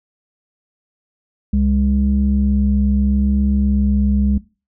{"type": "tone pair together", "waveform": "sine", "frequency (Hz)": [67.9, 204.5], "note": ["C#2", "G#3"], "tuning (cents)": [-35, -26], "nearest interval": "octave + perfect fifth", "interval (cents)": 1909, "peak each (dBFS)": -15, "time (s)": [1.53, 4.38], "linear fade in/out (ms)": 5, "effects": ["noise-tail reverb RT60 0.3 s tail -19 dB re dry", "tanh soft clip ceiling -6 dBFS"]}